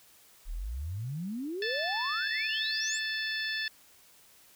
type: exponential sweep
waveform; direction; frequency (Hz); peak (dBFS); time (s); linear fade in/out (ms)
sine; up; 33.29 to 8040; -33; 0.45-3; 50
type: harmonic tone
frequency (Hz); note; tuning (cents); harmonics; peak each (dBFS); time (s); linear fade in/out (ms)
877; A5; -6; 2 / 3 / 4 / 5 / 6; -33 / -40 / -38 / -40 / -41; 1.62-3.68; 2
effects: white hiss -59 dBFS RMS until 4.55 s